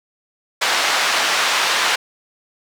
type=band-pass noise; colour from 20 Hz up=pink; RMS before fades=-18 dBFS; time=0.61-1.96 s; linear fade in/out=10 ms; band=930 to 5300 Hz; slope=12 dB/octave; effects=none